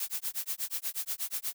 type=noise with tremolo; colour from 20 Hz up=blue; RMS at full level=-32 dBFS; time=0-1.54 s; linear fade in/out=2 ms; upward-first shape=sine; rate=8.3 Hz; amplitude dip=100%; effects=none